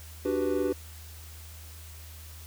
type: chord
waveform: triangle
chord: G major seventh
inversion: second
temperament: equal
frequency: 293.7 / 370 / 392 / 493.9 Hz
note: D4 / F#4 / G4 / B4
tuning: 0 / 0 / 0 / 0 cents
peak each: -29 dBFS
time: 0.25-0.73 s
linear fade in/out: 5 ms
effects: added 79 Hz sine -44 dBFS peak until 2.46 s + white hiss -50 dBFS RMS until 2.46 s